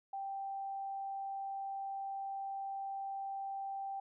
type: tone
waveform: sine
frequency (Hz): 784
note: G5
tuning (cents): 0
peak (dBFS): -38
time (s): 0.13-4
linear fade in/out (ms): 5
effects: none